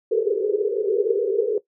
pink band-pass noise, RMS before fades -21 dBFS, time 0.11-1.58 s, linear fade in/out 5 ms, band 400 to 470 Hz, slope 96 dB/octave, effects noise-tail reverb RT60 0.1 s tail -17 dB re dry

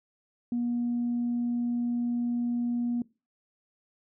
sine tone, 239.8 Hz, A#3, 49 cents sharp, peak -25 dBFS, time 0.52-3.02 s, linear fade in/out 2 ms, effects noise-tail reverb RT60 0.3 s tail -22 dB re dry + tanh soft clip ceiling -22 dBFS

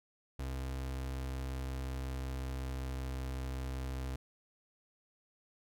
35% pulse tone with pitch glide, 65.7 to 65.21 Hz, C2 to C2, +8 to -5 cents, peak -35 dBFS, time 0.39-4.16 s, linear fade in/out 5 ms, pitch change -13 cents, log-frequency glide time 0.84-3.15 s, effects none

